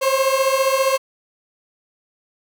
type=beating tone pair; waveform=30% pulse; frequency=527 / 542 Hz; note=C5 / C#5; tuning=+12 / -39 cents; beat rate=15 Hz; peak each=-16 / -16 dBFS; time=0.01-0.98 s; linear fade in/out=20 ms; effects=none